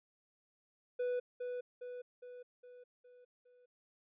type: tone with echo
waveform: triangle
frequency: 493.9 Hz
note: B4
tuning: in tune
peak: -31 dBFS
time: 0.99-1.2 s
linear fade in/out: 10 ms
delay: 410 ms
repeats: 6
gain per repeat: -5 dB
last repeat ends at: 3.66 s
effects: resampled to 8000 Hz